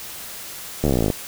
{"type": "slowing click train", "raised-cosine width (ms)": 2, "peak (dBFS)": -6, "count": 17, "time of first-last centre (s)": [0.84, 1.102], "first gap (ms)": 13, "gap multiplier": 1.03, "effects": ["white hiss -35 dBFS RMS until 1.27 s"]}